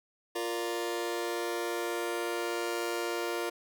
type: chord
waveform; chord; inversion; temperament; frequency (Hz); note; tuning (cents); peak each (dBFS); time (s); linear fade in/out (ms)
sawtooth; Bb major; second; just; 349.6 / 466.2 / 582.7; F4 / Bb4 / D5; +2 / 0 / -14; -30 / -32 / -36; 0.35-3.5; 10
effects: none